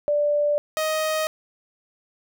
sine / sawtooth tone pair in turn, 587.3 / 626.2 Hz, D5 / D#5, 0 / +11 cents, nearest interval minor second, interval 111 cents, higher second, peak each -18 dBFS, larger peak neither, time 0.08-0.58 / 0.77-1.27 s, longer neither, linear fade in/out 0 ms, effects none

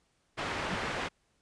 white low-pass noise, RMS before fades -35 dBFS, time 0.37-1.09 s, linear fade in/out 20 ms, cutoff 1900 Hz, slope 12 dB/octave
sine tone with exponential growth, 185 Hz, F#3, in tune, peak -28 dBFS, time 0.64-0.74 s, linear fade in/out 0 ms, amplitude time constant 20 ms
effects pink hiss -73 dBFS RMS until 1.41 s + resampled to 22050 Hz

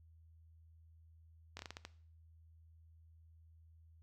slowing click train, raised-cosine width 0.2 ms, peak -28 dBFS, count 7, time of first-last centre 1.57-1.851 s, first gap 22 ms, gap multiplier 1.3, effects noise-tail reverb RT60 0.5 s tail -17 dB re dry + added 81 Hz sine -60 dBFS peak until 4.02 s

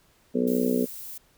harmonic tone, 61.74 Hz, B1, in tune, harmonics 3 / 4 / 5 / 6 / 7 / 8 / 9, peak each -32 / -24 / -35 / -33 / -27 / -32 / -35 dBFS, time 0.34-0.86 s, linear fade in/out 20 ms
violet noise, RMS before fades -39 dBFS, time 0.47-1.18 s, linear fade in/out 5 ms
effects pink hiss -62 dBFS RMS until 1.37 s

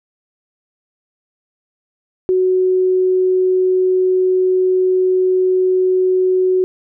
sine tone, 370.7 Hz, F#4, 3 cents sharp, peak -11 dBFS, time 2.29-6.64 s, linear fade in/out 0 ms, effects none

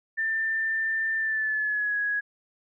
sine tone with pitch glide, 1787 to 1667.3 Hz, A6 to G#6, +26 to +6 cents, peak -24 dBFS, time 0.17-2.21 s, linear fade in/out 20 ms, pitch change -120 cents, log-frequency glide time 1.17-1.97 s, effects none

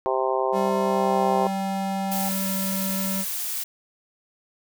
harmonic tone, 130.81 Hz, C3, in tune, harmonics 3 / 4 / 5 / 6 / 7 / 8, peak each -26 / -27 / -28 / -29 / -29 / -30 dBFS, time 0.06-1.47 s, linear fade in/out 0 ms
square tone with pitch glide, 195.1 to 192.41 Hz, G3 to G3, -8 to -32 cents, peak -27 dBFS, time 0.52-3.25 s, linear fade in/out 50 ms, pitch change -24 cents, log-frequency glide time 0.79-1.36 s
sine tone, 784 Hz, G5, in tune, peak -28 dBFS, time 0.69-2.29 s, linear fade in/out 5 ms
blue noise, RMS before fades -29 dBFS, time 2.11-3.64 s, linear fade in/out 10 ms
effects none

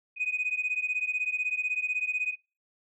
sine beating tone pair, 2489 / 2505 Hz, D#7 / D#7, 0 / +11 cents, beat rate 16 Hz, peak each -29 / -30 dBFS, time 0.16-2.36 s, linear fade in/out 50 ms, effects noise-tail reverb RT60 0.3 s tail -24 dB re dry + tanh soft clip ceiling -21 dBFS

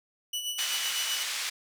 sawtooth tone with tremolo, 2957 Hz, F#7, 2 cents flat, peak -26 dBFS, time 0.33-1.23 s, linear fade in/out 5 ms, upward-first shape sine, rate 7.9 Hz, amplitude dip 55%
pink band-pass noise, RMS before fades -33 dBFS, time 0.58-1.5 s, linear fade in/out 10 ms, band 2000 to 8000 Hz, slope 12 dB/octave
effects none

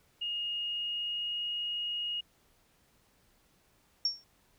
sine tone with pitch glide, 2855 to 2873 Hz, F7 to F7, +37 to +48 cents, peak -32 dBFS, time 0.21-2.21 s, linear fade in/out 10 ms, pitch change +11 cents, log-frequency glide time 0.52-1.45 s
sine tone with exponential decay, 5500 Hz, F8, 27 cents flat, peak -23 dBFS, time 4.05-4.24 s, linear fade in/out 2 ms, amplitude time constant 40 ms
effects pink hiss -68 dBFS RMS until 4.58 s

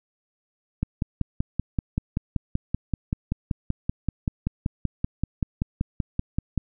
click train, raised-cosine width 5 ms, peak -11 dBFS, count 31, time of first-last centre 0.83-6.577 s, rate 5.22 Hz, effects none

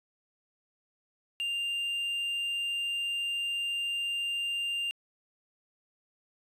triangle tone, 2794 Hz, F7, in tune, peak -28 dBFS, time 1.4-4.91 s, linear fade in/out 0 ms, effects resampled to 32000 Hz

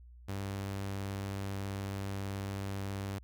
sawtooth tone, 98.4 Hz, G2, 7 cents sharp, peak -32 dBFS, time 0.28-3.19 s, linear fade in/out 10 ms, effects added 60 Hz sine -51 dBFS peak until 3.23 s

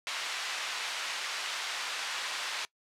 white band-pass noise, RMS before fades -36 dBFS, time 0.07-2.65 s, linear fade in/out 0 ms, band 900 to 3900 Hz, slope 12 dB/octave, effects noise-tail reverb RT60 0.1 s tail -22 dB re dry + low-pass 11000 Hz 12 dB/octave

